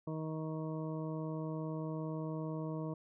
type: harmonic tone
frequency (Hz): 157.6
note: D#3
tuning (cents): +23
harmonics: 1 / 2 / 3 / 4 / 6 / 7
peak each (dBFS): -39 / -42 / -46 / -47 / -52 / -53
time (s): 0.07-2.94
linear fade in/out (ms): 5
effects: none